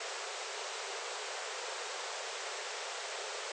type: band-pass noise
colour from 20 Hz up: pink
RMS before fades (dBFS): -41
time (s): 0-3.52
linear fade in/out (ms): 5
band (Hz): 390 to 8200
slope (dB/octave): 96
effects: none